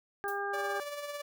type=harmonic tone; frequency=401.4 Hz; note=G4; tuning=41 cents sharp; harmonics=1 / 2 / 3 / 4; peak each=-37 / -37 / -40 / -37 dBFS; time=0.24-0.8 s; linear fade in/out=0 ms
type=noise with exponential decay; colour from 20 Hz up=violet; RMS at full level=-41 dBFS; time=0.28-0.43 s; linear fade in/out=2 ms; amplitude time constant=32 ms
type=tone with tremolo; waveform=sawtooth; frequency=581 Hz; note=D5; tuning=19 cents flat; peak=-32 dBFS; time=0.53-1.22 s; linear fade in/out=10 ms; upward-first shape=sine; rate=18 Hz; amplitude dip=45%
effects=none